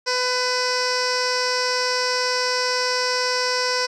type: tone with low-pass filter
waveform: 15% pulse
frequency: 501 Hz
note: B4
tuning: 25 cents sharp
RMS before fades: -22 dBFS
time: 0.06-3.87 s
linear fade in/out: 20 ms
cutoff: 5600 Hz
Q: 4.6
effects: none